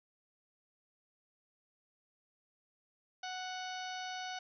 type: harmonic tone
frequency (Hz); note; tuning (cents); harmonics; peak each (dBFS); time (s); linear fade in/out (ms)
740; F#5; 0; 1 / 2 / 3 / 4 / 5 / 6 / 7 / 8; -42 / -46 / -51 / -49 / -51 / -52 / -57 / -53; 3.23-4.39; 5
effects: none